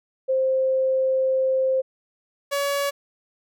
sine / sawtooth tone pair in turn, 525 / 565.1 Hz, C5 / C#5, +6 / +33 cents, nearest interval minor second, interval 127 cents, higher second, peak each -18 dBFS, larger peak neither, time 0.28-1.82 / 2.51-2.91 s, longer first, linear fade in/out 20 ms, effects none

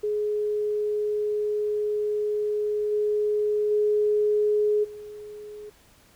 sine tone with level steps, 420 Hz, G#4, 19 cents sharp, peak -23 / -21 / -19 / -37 dBFS, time 0.03-5.7 s, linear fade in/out 10 ms, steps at 2.91 / 3.7 / 4.83 s, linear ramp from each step 20 ms, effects pink hiss -57 dBFS RMS until 6.15 s

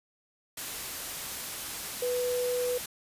sine tone in noise, 493.9 Hz, B4, in tune, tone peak -27 dBFS, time 2.02-2.78 s, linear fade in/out 5 ms, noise white, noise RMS -37 dBFS, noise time 0.57-2.86 s, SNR +7 dB, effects resampled to 32000 Hz

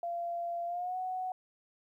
sine tone with pitch glide, 688 to 741.7 Hz, F5 to F#5, -26 to +4 cents, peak -33 dBFS, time 0.03-1.32 s, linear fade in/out 2 ms, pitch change +130 cents, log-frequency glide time 0.66-0.97 s, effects 12-bit

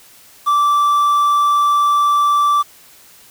triangle tone with quantisation, 1166 Hz, D6, 13 cents flat, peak -9 dBFS, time 0.46-2.63 s, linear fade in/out 20 ms, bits 6, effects white hiss -45 dBFS RMS until 3.3 s

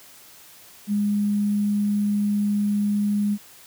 sine tone with sample-and-hold, 205.6 Hz, G#3, 17 cents flat, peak -19 dBFS, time 0.87-3.38 s, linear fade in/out 50 ms, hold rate 11025 Hz, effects white hiss -48 dBFS RMS until 3.66 s + high-pass 60 Hz 12 dB/octave

